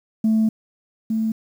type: tone pair in turn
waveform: sine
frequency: 220 / 221.2 Hz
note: A3 / A3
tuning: 0 / +9 cents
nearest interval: unison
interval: 9 cents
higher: second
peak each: -13 / -18 dBFS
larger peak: first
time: 0.24-0.49 / 1.1-1.32 s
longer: first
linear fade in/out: 5 ms
effects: tanh soft clip ceiling -12 dBFS + 8-bit